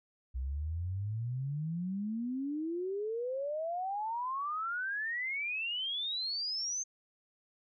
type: exponential sweep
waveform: sine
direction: up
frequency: 61.74 to 6370 Hz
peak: -33 dBFS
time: 0.34-6.84 s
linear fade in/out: 20 ms
effects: none